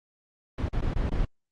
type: noise with dropouts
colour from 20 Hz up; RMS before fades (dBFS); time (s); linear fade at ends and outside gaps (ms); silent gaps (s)
brown; -26; 0.58-1.25; 5; 0.687-0.728 / 0.809-0.82 / 0.939-0.959 / 1.096-1.116
effects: low-pass 4000 Hz 12 dB/octave + Opus 24 kbps